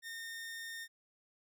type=tone; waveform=sawtooth; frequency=1828 Hz; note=A#6; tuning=34 cents flat; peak=-39 dBFS; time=0.02-0.88 s; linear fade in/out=50 ms; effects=none